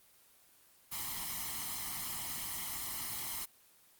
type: noise with comb filter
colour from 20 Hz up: white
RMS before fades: -39 dBFS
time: 0.91-3.46 s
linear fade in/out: 20 ms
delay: 0.97 ms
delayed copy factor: +1
effects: white hiss -64 dBFS RMS until 3.99 s + Opus 24 kbps